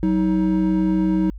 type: tone pair together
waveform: triangle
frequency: 187.7 / 315.7 Hz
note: F#3 / D#4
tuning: +25 / +25 cents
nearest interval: major sixth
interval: 900 cents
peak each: -17 dBFS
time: 0.03-1.3 s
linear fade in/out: 0 ms
effects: added 50 Hz sine -32 dBFS peak until 1.38 s